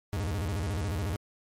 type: tone with vibrato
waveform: 40% pulse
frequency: 89.1 Hz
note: F2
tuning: 35 cents sharp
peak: -28 dBFS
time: 0.13-1.16 s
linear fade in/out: 0 ms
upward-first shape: square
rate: 14 Hz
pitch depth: 250 cents each way
effects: MP3 64 kbps